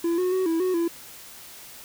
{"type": "tone with pitch steps", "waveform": "triangle", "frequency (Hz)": [337.9, 364.9, 374.1, 328.4, 369, 337.2], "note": ["E4", "F#4", "F#4", "E4", "F#4", "E4"], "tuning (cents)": [43, -24, 19, -6, -5, 39], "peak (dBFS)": -19, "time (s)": [0.04, 0.88], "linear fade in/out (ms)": 5, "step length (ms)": 140, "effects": ["white hiss -44 dBFS RMS until 1.84 s"]}